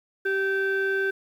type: tone pair together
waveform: sine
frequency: 389.3 / 1552 Hz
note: G4 / G6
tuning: -12 / -18 cents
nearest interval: 2 octaves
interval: 2394 cents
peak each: -23 dBFS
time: 0.25-1.11 s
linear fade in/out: 10 ms
effects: tanh soft clip ceiling -19 dBFS + 9-bit